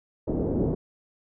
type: low-pass noise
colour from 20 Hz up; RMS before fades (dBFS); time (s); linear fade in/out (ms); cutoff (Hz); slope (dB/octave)
white; -26; 0.27-0.75; 10; 440; 24
effects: none